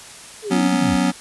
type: linear sweep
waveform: sine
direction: down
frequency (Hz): 451.4 to 44.2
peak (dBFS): -24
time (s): 0.42-0.98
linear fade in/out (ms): 50
type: chord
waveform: square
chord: F# suspended fourth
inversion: none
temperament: just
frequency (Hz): 185 / 246.7 / 277.5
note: F#3 / B3 / C#4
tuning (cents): 0 / -2 / +2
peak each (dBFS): -21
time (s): 0.5-1.12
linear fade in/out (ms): 20
effects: white hiss -39 dBFS RMS until 1.2 s + resampled to 24000 Hz